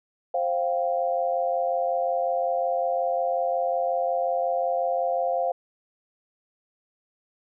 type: chord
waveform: sine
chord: C suspended fourth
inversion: none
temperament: equal with one note detuned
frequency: 527.2 / 698.5 / 784 Hz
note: C5 / F5 / G5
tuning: +13 / 0 / 0 cents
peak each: -26 / -25 / -31 dBFS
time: 0.34-5.52 s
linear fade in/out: 5 ms
effects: none